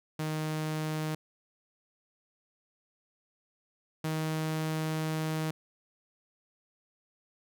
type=tone pair in turn; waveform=sawtooth; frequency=155.56 / 157.46 Hz; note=D#3 / D#3; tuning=0 / +21 cents; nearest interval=unison; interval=21 cents; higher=second; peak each=-27 / -26 dBFS; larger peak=second; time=0.19-1.15 / 4.04-5.51 s; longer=second; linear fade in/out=5 ms; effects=none